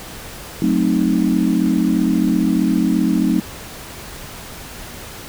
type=chord; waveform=sine; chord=F# diminished seventh; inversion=none; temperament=equal with one note detuned; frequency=185 / 220 / 263 / 311.1 Hz; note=F#3 / A3 / C4 / Eb4; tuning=0 / 0 / +9 / 0 cents; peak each=-19 dBFS; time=0.62-3.4 s; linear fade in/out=2 ms; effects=pink hiss -34 dBFS RMS until 5.28 s